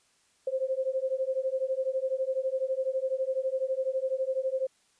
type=beating tone pair; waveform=sine; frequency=520 / 532 Hz; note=C5 / C5; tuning=-11 / +29 cents; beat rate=12 Hz; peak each=-30 dBFS; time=0.47-4.67 s; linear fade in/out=5 ms; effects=white hiss -67 dBFS RMS until 4.99 s + resampled to 22050 Hz